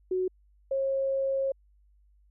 sine tone pair in turn, 370 / 540.7 Hz, F#4 / C#5, 0 / -43 cents, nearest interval perfect fifth, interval 657 cents, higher second, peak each -25 dBFS, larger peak neither, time 0.11-0.28 / 0.71-1.52 s, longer second, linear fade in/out 5 ms, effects added 50 Hz sine -59 dBFS peak until 2.3 s

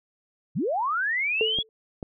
sine linear sweep, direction up, 107.1 to 3414 Hz, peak -23 dBFS, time 0.55-1.63 s, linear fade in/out 20 ms
sine tone with exponential decay, 440 Hz, A4, in tune, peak -19 dBFS, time 1.41-1.69 s, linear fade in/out 1 ms, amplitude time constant 59 ms
clicks, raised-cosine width 2 ms, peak -20 dBFS, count 2, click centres 1.587 / 2.028 s
effects none

